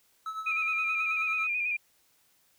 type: tone with tremolo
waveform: triangle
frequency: 1300 Hz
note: E6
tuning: 24 cents flat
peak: -29 dBFS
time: 0.26-1.47 s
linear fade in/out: 2 ms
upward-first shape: triangle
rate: 9.7 Hz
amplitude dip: 70%
type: tone with vibrato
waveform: sine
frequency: 2440 Hz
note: D#7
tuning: 34 cents flat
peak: -27 dBFS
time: 0.46-1.77 s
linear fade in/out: 10 ms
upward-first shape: square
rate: 9.2 Hz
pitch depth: 34 cents each way
effects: white hiss -67 dBFS RMS until 2.58 s